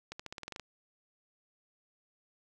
accelerating click train, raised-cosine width 0.2 ms, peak -24 dBFS, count 10, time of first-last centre 0.12-0.597 s, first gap 75 ms, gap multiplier 0.91, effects none

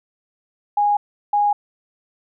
sine tone pair in turn, 824 / 824 Hz, G#5 / G#5, -14 / -14 cents, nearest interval unison, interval 0 cents, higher neither, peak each -14 dBFS, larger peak neither, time 0.77-0.97 / 1.33-1.53 s, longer neither, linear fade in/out 5 ms, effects none

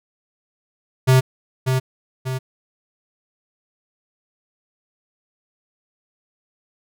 square tone with echo, 130 Hz, C3, 11 cents flat, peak -11 dBFS, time 1.07-1.21 s, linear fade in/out 20 ms, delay 590 ms, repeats 2, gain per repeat -6 dB, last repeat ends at 2.39 s, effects none

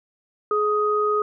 sine tone pair together, 421.6 / 1250 Hz, G#4 / D#6, +26 / +8 cents, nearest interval octave + perfect fifth, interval 1882 cents, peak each -21 dBFS, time 0.51-1.22 s, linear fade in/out 2 ms, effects none

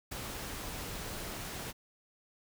pink noise with ADSR envelope, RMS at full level -38 dBFS, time 0.11-1.73 s, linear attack 12 ms, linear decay 11 ms, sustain -3 dB, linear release 30 ms, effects none

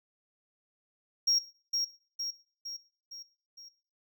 triangle tone with echo, 5588 Hz, F8, in tune, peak -21 dBFS, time 1.27-1.39 s, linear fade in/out 10 ms, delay 460 ms, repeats 5, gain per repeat -5 dB, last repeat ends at 3.69 s, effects noise-tail reverb RT60 0.4 s tail -18 dB re dry + tanh soft clip ceiling -17 dBFS

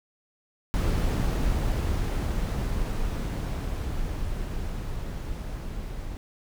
brown noise with level ramp, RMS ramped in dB -23 to -35 dBFS, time 0.74-6.17 s, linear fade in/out 0 ms, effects none

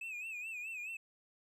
triangle tone with vibrato, 2555 Hz, D#7, 45 cents sharp, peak -39 dBFS, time 0.01-0.97 s, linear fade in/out 5 ms, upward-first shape sine, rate 4.7 Hz, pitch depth 100 cents each way, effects none

